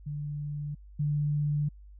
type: tone pair in turn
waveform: sine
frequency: 146.83 / 147.41 Hz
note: D3 / D3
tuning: 0 / +7 cents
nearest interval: unison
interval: 7 cents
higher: second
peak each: -32 / -25 dBFS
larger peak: second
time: 0.06-0.75 / 0.99-1.69 s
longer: second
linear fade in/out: 10 ms
effects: added 50 Hz sine -47 dBFS peak until 1.99 s